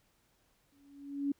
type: tone with exponential growth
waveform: sine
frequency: 281.7 Hz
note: C#4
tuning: 28 cents sharp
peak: -27 dBFS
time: 0.72-1.32 s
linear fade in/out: 5 ms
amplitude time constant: 130 ms
effects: pink hiss -72 dBFS RMS until 1.39 s